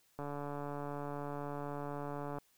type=click train; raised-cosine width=1 ms; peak=-28 dBFS; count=317; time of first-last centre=0.19-2.384 s; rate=144 Hz; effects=white hiss -71 dBFS RMS until 2.57 s